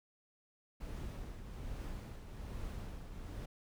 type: noise with tremolo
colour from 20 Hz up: brown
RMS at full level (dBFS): -42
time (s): 0.8-3.46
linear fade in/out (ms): 10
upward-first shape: triangle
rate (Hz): 1.2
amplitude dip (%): 55
effects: none